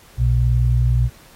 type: tone pair together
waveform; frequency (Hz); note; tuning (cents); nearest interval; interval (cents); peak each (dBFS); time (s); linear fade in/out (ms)
sine; 60.97 / 121.7; B1 / B2; -22 / -25; octave; 1197; -16; 0.17-1.1; 50
effects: pink hiss -48 dBFS RMS until 1.35 s + AAC 48 kbps